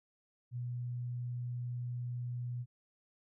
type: tone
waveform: sine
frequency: 122.2 Hz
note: B2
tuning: 18 cents flat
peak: -36 dBFS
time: 0.51-2.66 s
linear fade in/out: 50 ms
effects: none